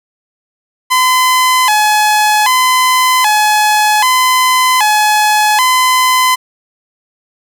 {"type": "tone with vibrato", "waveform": "sawtooth", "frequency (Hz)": 930, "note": "A#5", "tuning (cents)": -4, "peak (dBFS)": -4, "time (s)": [0.9, 6.36], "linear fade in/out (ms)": 20, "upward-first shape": "square", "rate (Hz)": 0.64, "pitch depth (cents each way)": 160, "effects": []}